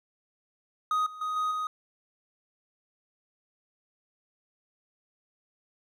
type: tone with level steps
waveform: triangle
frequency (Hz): 1250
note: D#6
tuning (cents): +8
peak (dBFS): -22 / -39 / -27 / -24 / -27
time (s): 0.91-1.67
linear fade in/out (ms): 2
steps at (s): 1.06 / 1.21 / 1.36 / 1.51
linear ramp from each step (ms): 5
effects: none